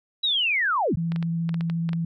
sine linear sweep, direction down, 3942 to 53.9 Hz, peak -20 dBFS, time 0.23-0.96 s, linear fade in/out 10 ms
sine tone with vibrato, 166.8 Hz, E3, 21 cents sharp, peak -23 dBFS, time 0.97-2.05 s, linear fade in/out 5 ms, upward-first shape square, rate 14 Hz, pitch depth 9 cents each way
clicks, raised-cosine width 0.3 ms, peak -20 dBFS, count 9, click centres 1.12 / 1.161 / 1.227 / 1.492 / 1.543 / 1.609 / 1.699 / 1.891 / 1.932 s
effects none

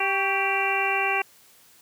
harmonic tone with a mistuned harmonic, 392 Hz, G4, in tune, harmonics 1 / 2 / 3 / 4 / 5 / 6 / 7, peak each -31 / -27 / -31 / -32 / -32 / -27 / -28 dBFS, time 0-1.22 s, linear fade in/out 5 ms, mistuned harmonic 3, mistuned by -65 cents, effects white hiss -55 dBFS RMS until 1.81 s + high-pass 60 Hz 12 dB/octave

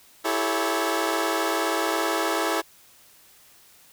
15% pulse chord, A dominant seventh, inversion second, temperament equal with one note detuned, 329.6 / 392 / 433.2 / 554.4 Hz, E4 / G4 / A4 / C#5, 0 / 0 / -27 / 0 cents, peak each -20 / -24 / -22 / -24 dBFS, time 0.24-2.62 s, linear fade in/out 20 ms, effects white hiss -54 dBFS RMS until 3.92 s

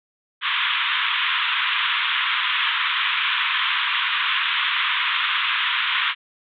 white band-pass noise, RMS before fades -22 dBFS, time 0.41-6.15 s, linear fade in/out 50 ms, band 970 to 3600 Hz, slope 96 dB/octave, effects none

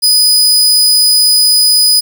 sawtooth tone, 4978 Hz, D#8, in tune, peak -3 dBFS, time 0.02-2.01 s, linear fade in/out 20 ms, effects 7-bit

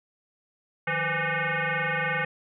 sine tone with frequency modulation, 155.56 Hz, D#3, in tune, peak -24 dBFS, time 0.87-2.25 s, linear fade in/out 5 ms, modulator 334 Hz, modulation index 6.6, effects none

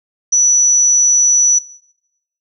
sine tone, 5920 Hz, F#8, in tune, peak -8 dBFS, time 0.32-1.59 s, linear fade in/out 10 ms, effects noise-tail reverb RT60 0.9 s tail -22 dB re dry

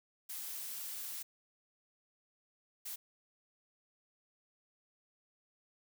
blue noise bursts at uneven times, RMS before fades -43 dBFS, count 2, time 0.29-1.23 / 2.85-2.96 s, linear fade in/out 10 ms, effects none

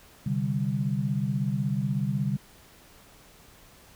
sine chord, C suspended second, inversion none, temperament just, 130.81 / 147.16 / 196.22 Hz, C3 / D3 / G3, 0 / +4 / +2 cents, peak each -29 dBFS, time 0.26-2.37 s, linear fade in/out 5 ms, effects pink hiss -54 dBFS RMS until 3.95 s

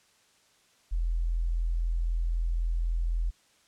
sine tone, 41.94 Hz, E1, 31 cents sharp, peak -25 dBFS, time 0.91-3.31 s, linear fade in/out 20 ms, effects white hiss -64 dBFS RMS until 3.67 s + low-pass 8000 Hz 12 dB/octave

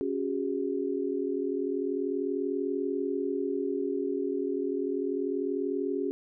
sine chord, C# suspended fourth, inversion none, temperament equal with one note detuned, 277.2 / 370 / 410.3 Hz, C#4 / F#4 / G#4, 0 / 0 / -21 cents, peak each -32 dBFS, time 0.01-6.11 s, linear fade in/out 0 ms, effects none

